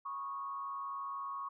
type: tone with frequency modulation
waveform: sine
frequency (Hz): 1105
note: C#6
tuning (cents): -6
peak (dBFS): -38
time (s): 0.05-1.49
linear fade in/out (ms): 10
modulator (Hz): 124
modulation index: 0.6
effects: none